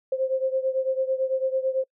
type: beating tone pair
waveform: sine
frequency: 523.3 / 532.3 Hz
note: C5 / C5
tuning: 0 / +30 cents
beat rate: 9 Hz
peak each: -24 / -27 dBFS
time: 0.12-1.84 s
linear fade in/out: 5 ms
effects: noise-tail reverb RT60 0.1 s tail -25 dB re dry